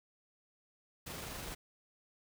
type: noise with amplitude modulation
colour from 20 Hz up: pink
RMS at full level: -43 dBFS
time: 1.06-1.55 s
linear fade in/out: 10 ms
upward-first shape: sine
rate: 24.5 Hz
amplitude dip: 25%
effects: none